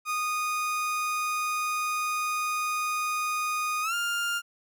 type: tone with pitch glide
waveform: 30% pulse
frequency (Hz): 1235 to 1402.3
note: D#6 to F6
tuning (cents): -13 to +7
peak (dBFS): -24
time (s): 0.05-4.42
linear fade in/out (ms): 50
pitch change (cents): +220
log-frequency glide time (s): 3.82-3.94
effects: none